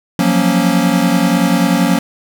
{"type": "chord", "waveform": "square", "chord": "Gb major seventh", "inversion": "third", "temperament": "equal", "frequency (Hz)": [174.61, 185, 233.1, 277.2], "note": ["F3", "Gb3", "Bb3", "Db4"], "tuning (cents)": [0, 0, 0, 0], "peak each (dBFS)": -17, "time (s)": [0.19, 1.99], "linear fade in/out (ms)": 2, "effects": []}